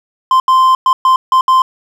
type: tone bursts at uneven times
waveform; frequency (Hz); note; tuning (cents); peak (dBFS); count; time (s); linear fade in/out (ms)
triangle; 1041; C6; -9; -4; 6; 0.31-0.4 / 0.48-0.75 / 0.86-0.93 / 1.05-1.16 / 1.32-1.41 / 1.48-1.62; 2
effects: none